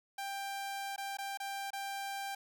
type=tone with dropouts; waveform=sawtooth; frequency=790 Hz; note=G5; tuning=13 cents sharp; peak=-34 dBFS; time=0.18-2.35 s; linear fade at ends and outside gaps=5 ms; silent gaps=0.962-0.979 / 1.171-1.185 / 1.374-1.4 / 1.705-1.731 s; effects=none